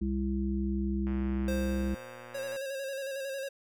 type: harmonic tone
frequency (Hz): 66.5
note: C2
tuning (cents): +29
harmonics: 1 / 3 / 5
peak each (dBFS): -32 / -31 / -36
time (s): 0.01-1.95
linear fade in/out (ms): 10
type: click train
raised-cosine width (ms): 0.5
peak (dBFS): -32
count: 180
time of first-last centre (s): 1.07-2.562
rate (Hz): 120
type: tone with exponential decay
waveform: square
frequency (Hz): 526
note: C5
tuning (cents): +9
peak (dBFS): -33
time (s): 1.48-3.19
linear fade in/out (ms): 2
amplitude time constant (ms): 370
type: tone with vibrato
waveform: square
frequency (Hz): 543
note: C#5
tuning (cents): -36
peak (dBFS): -35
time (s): 2.34-3.49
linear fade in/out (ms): 10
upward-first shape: square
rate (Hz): 11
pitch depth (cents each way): 33
effects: none